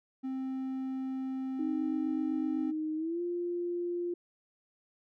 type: tone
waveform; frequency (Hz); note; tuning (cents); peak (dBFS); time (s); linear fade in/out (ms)
triangle; 263.2; C4; +10; -31; 0.23-2.72; 20
type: tone with pitch glide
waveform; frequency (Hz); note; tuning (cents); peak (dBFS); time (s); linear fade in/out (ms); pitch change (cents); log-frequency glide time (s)
sine; 311.1 to 349.2; D#4 to F4; 0 to 0; -31; 1.59-4.14; 5; +200; 2.96-3.21
effects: none